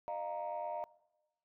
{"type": "chord", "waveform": "sine", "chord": "Eb suspended second", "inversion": "none", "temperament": "equal with one note detuned", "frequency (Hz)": [609.8, 698.5, 932.3], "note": ["Eb5", "F5", "Bb5"], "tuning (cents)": [-35, 0, 0], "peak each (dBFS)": [-40, -40, -40], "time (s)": [0.08, 0.84], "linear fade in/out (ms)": 0, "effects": ["noise-tail reverb RT60 1.0 s tail -22 dB re dry", "tanh soft clip ceiling -31 dBFS"]}